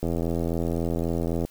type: click train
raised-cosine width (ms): 2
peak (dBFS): -14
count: 120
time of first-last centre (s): 0.03-1.45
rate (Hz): 83.8
effects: white hiss -56 dBFS RMS until 1.5 s